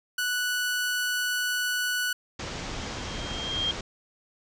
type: tone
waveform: sawtooth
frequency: 1479 Hz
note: F#6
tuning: 1 cent flat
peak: -22 dBFS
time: 0.18-2.13 s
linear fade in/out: 5 ms
type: low-pass noise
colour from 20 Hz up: pink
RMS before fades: -35 dBFS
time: 2.39-3.81 s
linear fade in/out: 5 ms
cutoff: 7000 Hz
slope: 48 dB/octave
type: tone with exponential growth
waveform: sine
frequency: 3209 Hz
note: G7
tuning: 40 cents sharp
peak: -23 dBFS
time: 2.56-3.71 s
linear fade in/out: 1 ms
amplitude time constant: 250 ms
effects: none